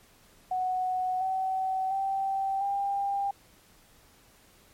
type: tone with pitch steps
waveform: sine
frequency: 740 / 758.6 / 777.7 / 797.2 Hz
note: F#5 / F#5 / G5 / G5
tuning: 0 / +43 / -14 / +29 cents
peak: -26 dBFS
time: 0.51-3.31 s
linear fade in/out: 5 ms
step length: 700 ms
effects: pink hiss -59 dBFS RMS until 4.73 s + MP3 64 kbps